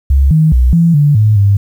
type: tone with pitch steps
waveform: sine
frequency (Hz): 68.4 / 157.2 / 62.2 / 168 / 145.9 / 107.2 / 100.1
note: C#2 / D#3 / B1 / E3 / D3 / A2 / G2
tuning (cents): -23 / +18 / +13 / +33 / -11 / -45 / +37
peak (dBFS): -5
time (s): 0.1-1.57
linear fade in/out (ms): 5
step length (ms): 210
effects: 7-bit